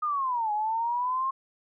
sine linear two-way sweep, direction down then up, 1244.5 to 830.6 to 1076 Hz, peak -25 dBFS, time 0.02-1.31 s, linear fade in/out 10 ms, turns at 0.52 s, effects none

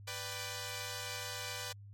5% pulse chord, G major, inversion first, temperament equal, 493.9 / 587.3 / 784 Hz, B4 / D5 / G5, 0 / 0 / 0 cents, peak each -31 / -33 / -34 dBFS, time 0.07-1.73 s, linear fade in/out 10 ms, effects added 101 Hz sine -49 dBFS peak until 1.93 s + MP3 64 kbps

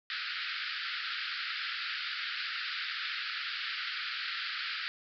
pink band-pass noise, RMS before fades -37 dBFS, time 0.1-4.88 s, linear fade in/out 0 ms, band 1300 to 4900 Hz, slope 96 dB/octave, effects none

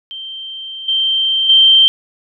sine tone with level steps, 3136 Hz, G7, in tune, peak -25 / -12 / -5 dBFS, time 0.11-1.88 s, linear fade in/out 0 ms, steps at 0.88 / 1.49 s, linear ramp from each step 5 ms, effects none

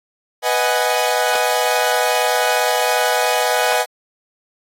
sawtooth chord, G# minor seventh, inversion first, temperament equal, 493.9 / 622.3 / 740 / 830.6 Hz, B4 / D#5 / F#5 / G#5, 0 / 0 / 0 / 0 cents, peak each -17 dBFS, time 0.42-3.86 s, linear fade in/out 50 ms, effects AAC 48 kbps

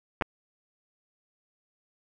clicks, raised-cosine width 0.5 ms, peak -11 / -13 dBFS, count 2, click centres 0.212 / 0.222 s, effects none

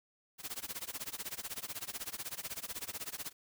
white noise with tremolo, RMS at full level -39 dBFS, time 0.38-3.33 s, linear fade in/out 50 ms, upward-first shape sine, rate 16 Hz, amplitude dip 95%, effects none

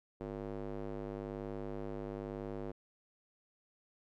square tone with band-pass filter, 50.5 Hz, G#1, 48 cents flat, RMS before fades -42 dBFS, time 0.2-2.72 s, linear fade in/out 10 ms, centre 420 Hz, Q 1.4, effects none

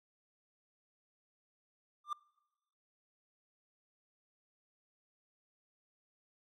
triangle tone with exponential growth, 1191 Hz, D6, 24 cents sharp, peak -29 dBFS, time 2.04-2.13 s, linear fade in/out 5 ms, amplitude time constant 19 ms, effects noise-tail reverb RT60 1.0 s tail -24 dB re dry

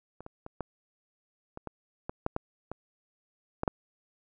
clicks, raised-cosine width 1 ms, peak -30 / -28 / -27 / -19 / -26 / -23 / -20 / -14 / -16 / -22 / -15 / -11 dBFS, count 12, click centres 0.206 / 0.264 / 0.464 / 0.607 / 1.574 / 1.673 / 2.095 / 2.264 / 2.364 / 2.716 / 3.634 / 3.678 s, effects none

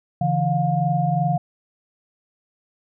sine tone cluster, 142.4 / 165.2 / 710 Hz, C#3 / E3 / F5, +47 / +4 / +28 cents, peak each -22 dBFS, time 0.21-1.38 s, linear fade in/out 5 ms, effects none

